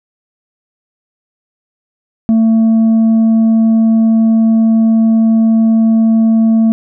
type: tone with tanh clipping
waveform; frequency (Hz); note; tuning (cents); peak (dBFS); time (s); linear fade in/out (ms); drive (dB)
sine; 224.1; A3; +32; -7; 2.29-6.72; 0; 3
effects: none